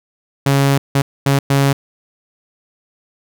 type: tone bursts at uneven times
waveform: sawtooth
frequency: 138.59 Hz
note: C#3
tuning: in tune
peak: -7 dBFS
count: 4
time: 0.46-0.78 / 0.95-1.02 / 1.26-1.39 / 1.5-1.73 s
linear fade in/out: 5 ms
effects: none